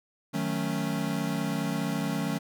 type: chord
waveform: square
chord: D# half-diminished seventh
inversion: none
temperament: equal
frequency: 155.56 / 185 / 220 / 277.2 Hz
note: D#3 / F#3 / A3 / C#4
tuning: 0 / 0 / 0 / 0 cents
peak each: -34 dBFS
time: 0.33-2.39 s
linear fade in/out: 20 ms
effects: none